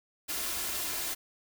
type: noise with comb filter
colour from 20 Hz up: white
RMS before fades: -34 dBFS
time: 0.28-1.15 s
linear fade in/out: 20 ms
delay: 2.9 ms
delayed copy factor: +0.5
effects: none